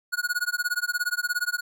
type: tone with tremolo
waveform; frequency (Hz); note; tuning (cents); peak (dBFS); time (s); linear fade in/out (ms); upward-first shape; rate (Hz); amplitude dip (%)
square; 1453; F#6; -32; -22; 0.12-1.61; 20; sine; 17; 100
effects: none